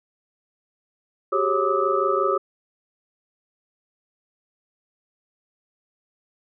sine tone cluster, 379.4 / 405 / 547 / 1187 / 1280 Hz, F#4 / G#4 / C#5 / D6 / D#6, +43 / -43 / -23 / +18 / +49 cents, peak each -25 dBFS, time 1.32-2.38 s, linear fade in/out 10 ms, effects none

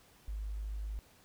sine tone, 52 Hz, G#1, 3 cents sharp, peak -36 dBFS, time 0.28-0.99 s, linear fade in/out 0 ms, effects pink hiss -63 dBFS RMS until 1.24 s

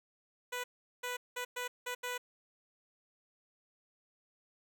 10% pulse tone bursts at uneven times, 493.9 Hz, B4, in tune, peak -28 dBFS, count 6, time 0.52-0.64 / 1.03-1.17 / 1.36-1.45 / 1.56-1.68 / 1.86-1.95 / 2.03-2.18 s, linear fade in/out 10 ms, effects none

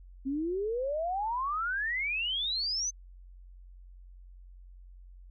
sine exponential sweep, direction up, 260.9 to 6272 Hz, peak -29 dBFS, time 0.25-2.91 s, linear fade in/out 20 ms, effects added 45 Hz sine -48 dBFS peak until 5.3 s

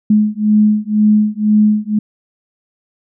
sine beating tone pair, 210.9 / 212.9 Hz, G#3 / G#3, +27 / +43 cents, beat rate 2 Hz, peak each -12 dBFS, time 0.1-1.99 s, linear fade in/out 5 ms, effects none

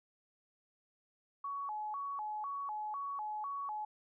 sine tone with vibrato, 976 Hz, B5, 21 cents flat, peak -37 dBFS, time 1.44-3.85 s, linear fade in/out 5 ms, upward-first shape square, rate 2 Hz, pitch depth 240 cents each way, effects none

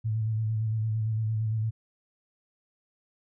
sine tone with vibrato, 110 Hz, A2, in tune, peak -25 dBFS, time 0.04-1.71 s, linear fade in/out 20 ms, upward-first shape square, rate 8.8 Hz, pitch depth 29 cents each way, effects none

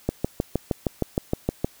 click train, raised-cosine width 2 ms, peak -8 dBFS, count 11, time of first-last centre 0.09-1.645 s, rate 6.43 Hz, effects white hiss -53 dBFS RMS until 1.8 s

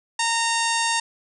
harmonic tone, 921 Hz, A#5, 21 cents flat, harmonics 1 / 2 / 3 / 4 / 5 / 6 / 7 / 8 / 9 / 10, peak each -24 / -27 / -29 / -30 / -31 / -32 / -32 / -33 / -34 / -34 dBFS, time 0.19-1 s, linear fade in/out 5 ms, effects none

